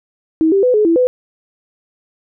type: tone with pitch steps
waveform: sine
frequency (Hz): 319.6 / 392.8 / 500 / 424.2 / 332.8 / 502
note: D#4 / G4 / B4 / G#4 / E4 / B4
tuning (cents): +47 / +4 / +21 / +37 / +17 / +28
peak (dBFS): -9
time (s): 0.41-1.07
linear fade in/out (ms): 0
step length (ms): 110
effects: none